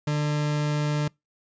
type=tone; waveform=40% pulse; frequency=148.8 Hz; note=D3; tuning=23 cents sharp; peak=-22 dBFS; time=0.07-1.08 s; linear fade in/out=5 ms; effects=noise-tail reverb RT60 0.2 s tail -26 dB re dry + resampled to 16000 Hz